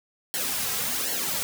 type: noise with flanger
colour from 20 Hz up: white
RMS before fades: -28 dBFS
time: 0.34-1.43 s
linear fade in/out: 0 ms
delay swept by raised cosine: 0.81 to 3.41 ms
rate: 1.3 Hz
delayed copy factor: -0.8
effects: none